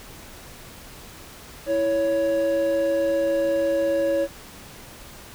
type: tone pair together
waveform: triangle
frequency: 329.4 / 557.2 Hz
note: E4 / C#5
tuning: -1 / +9 cents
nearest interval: major sixth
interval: 910 cents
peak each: -25 / -18 dBFS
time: 1.66-4.28 s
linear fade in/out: 50 ms
effects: pink hiss -43 dBFS RMS until 5.34 s